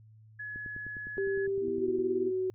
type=tone; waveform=sine; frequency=1695 Hz; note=G#6; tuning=35 cents sharp; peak=-37 dBFS; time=0.39-1.47 s; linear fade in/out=10 ms
type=click train; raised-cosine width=3 ms; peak=-34 dBFS; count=15; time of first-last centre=0.56-1.987 s; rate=9.81 Hz
type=tone with pitch glide; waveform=sine; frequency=392 to 373.4 Hz; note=G4 to F#4; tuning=0 to +16 cents; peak=-28 dBFS; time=1.18-2.5 s; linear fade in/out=0 ms; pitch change=-84 cents; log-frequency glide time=1.76-1.86 s
type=chord; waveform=sine; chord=E minor; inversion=second; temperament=equal; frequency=246.9 / 329.6 / 392 Hz; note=B3 / E4 / G4; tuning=0 / 0 / 0 cents; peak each=-38 / -36 / -36 dBFS; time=1.6-2.32 s; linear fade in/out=50 ms
effects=added 109 Hz sine -53 dBFS peak until 2.54 s